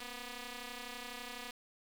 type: ring-modulated tone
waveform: 5% pulse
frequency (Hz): 246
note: B3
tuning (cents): -7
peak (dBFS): -29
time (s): 0-1.51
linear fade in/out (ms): 2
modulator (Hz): 1460
effects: 10-bit